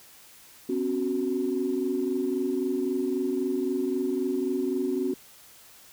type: chord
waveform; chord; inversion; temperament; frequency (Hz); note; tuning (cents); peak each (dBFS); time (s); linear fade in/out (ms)
sine; B suspended second; none; equal with one note detuned; 253.4 / 277.2 / 370; B3 / C#4 / F#4; +45 / 0 / 0; -30 / -29 / -27; 0.69-5.14; 5
effects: tanh soft clip ceiling -16 dBFS + white hiss -52 dBFS RMS until 5.92 s